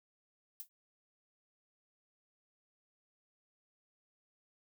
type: noise with exponential decay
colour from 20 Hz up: violet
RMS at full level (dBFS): -40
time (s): 0.6-0.69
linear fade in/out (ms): 0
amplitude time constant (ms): 18
effects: none